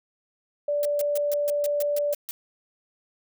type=tone; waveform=sine; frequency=583 Hz; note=D5; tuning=13 cents flat; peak=-22 dBFS; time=0.68-2.14 s; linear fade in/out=5 ms
type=noise bursts; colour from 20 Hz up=blue; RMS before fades=-33 dBFS; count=10; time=0.83-2.31 s; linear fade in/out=0 ms; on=22 ms; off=140 ms
effects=none